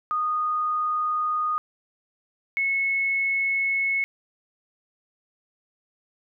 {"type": "tone pair in turn", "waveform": "sine", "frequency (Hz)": [1234, 2193], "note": ["D#6", "C#7"], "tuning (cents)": [-15, -19], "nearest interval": "minor seventh", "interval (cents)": 996, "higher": "second", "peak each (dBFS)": [-22, -21], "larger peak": "second", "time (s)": [[0.11, 1.58], [2.57, 4.04]], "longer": "neither", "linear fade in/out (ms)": 0, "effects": []}